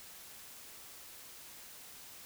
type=silence; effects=white hiss -52 dBFS RMS until 2.25 s